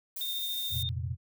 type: noise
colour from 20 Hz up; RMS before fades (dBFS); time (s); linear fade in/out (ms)
violet; -38; 0.16-0.83; 5
type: tone with tremolo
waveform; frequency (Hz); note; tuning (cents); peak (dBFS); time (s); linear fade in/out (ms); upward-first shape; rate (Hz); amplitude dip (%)
sine; 3647; A#7; -39; -31; 0.21-0.89; 0; triangle; 14; 35
type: chord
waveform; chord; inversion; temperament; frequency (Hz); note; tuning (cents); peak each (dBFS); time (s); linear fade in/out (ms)
sine; F suspended fourth; none; equal; 87.31 / 116.54 / 130.81; F2 / Bb2 / C3; 0 / 0 / 0; -34 / -36 / -37; 0.7-1.17; 50
effects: none